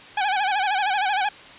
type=tone with vibrato; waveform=sawtooth; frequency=795 Hz; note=G5; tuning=24 cents sharp; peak=-16 dBFS; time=0.17-1.29 s; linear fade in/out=5 ms; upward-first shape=sine; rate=13 Hz; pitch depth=120 cents each way; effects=white hiss -43 dBFS RMS until 1.58 s + resampled to 8000 Hz